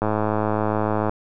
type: click train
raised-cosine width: 1 ms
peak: -8 dBFS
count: 116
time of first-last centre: 0.02-1.095 s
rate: 107 Hz
effects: none